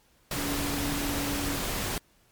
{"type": "tone in noise", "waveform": "sine", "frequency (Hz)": 285, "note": "C#4", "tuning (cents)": 48, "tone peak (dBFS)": -32, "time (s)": [0.36, 1.56], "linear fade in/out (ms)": 2, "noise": "pink", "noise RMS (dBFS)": -31, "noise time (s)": [0.31, 1.98], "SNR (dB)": -4, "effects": ["pink hiss -64 dBFS RMS until 2.31 s", "MP3 96 kbps"]}